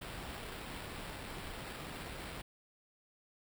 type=noise with sample-and-hold; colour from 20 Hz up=pink; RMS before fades=-45 dBFS; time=0.01-2.42 s; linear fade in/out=10 ms; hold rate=6300 Hz; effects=none